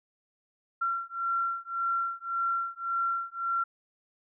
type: beating tone pair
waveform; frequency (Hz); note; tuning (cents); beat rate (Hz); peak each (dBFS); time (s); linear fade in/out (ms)
sine; 1365 / 1366.8; F6 / F6; -40 / -38; 1.8; -31; 0.81-3.64; 10
effects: none